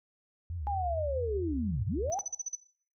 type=tone with vibrato; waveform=sine; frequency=77.78 Hz; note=D#2; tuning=in tune; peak=-34 dBFS; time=0.5-2.1 s; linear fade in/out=0 ms; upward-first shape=sine; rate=4.5 Hz; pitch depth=220 cents each way
type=linear two-way sweep; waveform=sine; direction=down then up; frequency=830 to 82.41 to 830 Hz; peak=-30 dBFS; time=0.67-2.19 s; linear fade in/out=0 ms; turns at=1.86 s
type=tone bursts; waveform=sine; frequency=6000 Hz; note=F#8; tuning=23 cents sharp; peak=-31 dBFS; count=7; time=2.12-2.554 s; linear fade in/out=5 ms; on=26 ms; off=42 ms
effects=noise-tail reverb RT60 0.5 s tail -17 dB re dry